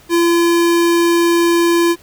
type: tone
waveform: square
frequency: 340.7 Hz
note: F4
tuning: 43 cents flat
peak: -11 dBFS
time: 0.09-1.96 s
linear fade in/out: 50 ms
effects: pink hiss -46 dBFS RMS until 2.02 s